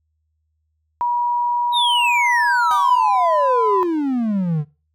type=tone with pitch glide; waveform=sine; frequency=963 to 1004.5 Hz; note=B5 to B5; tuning=-44 to +29 cents; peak=-16 dBFS; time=1.01-3.83 s; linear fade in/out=0 ms; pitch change=+73 cents; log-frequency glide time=2.78-3.01 s
type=exponential sweep; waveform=triangle; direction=down; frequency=3858 to 143.1 Hz; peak=-15 dBFS; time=1.72-4.65 s; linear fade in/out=50 ms
type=tone with exponential decay; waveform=30% pulse; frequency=771 Hz; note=G5; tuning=29 cents flat; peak=-21 dBFS; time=2.71-3.17 s; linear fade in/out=0 ms; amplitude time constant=98 ms
effects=noise-tail reverb RT60 0.3 s tail -20 dB re dry + added 78 Hz sine -66 dBFS peak until 4.94 s